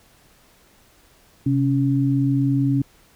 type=tone pair together; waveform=sine; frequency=131.53 / 278.3 Hz; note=C3 / C#4; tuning=+9 / +7 cents; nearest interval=octave + minor second; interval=1298 cents; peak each=-19 dBFS; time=1.46-2.82 s; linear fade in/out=5 ms; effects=pink hiss -55 dBFS RMS until 3.15 s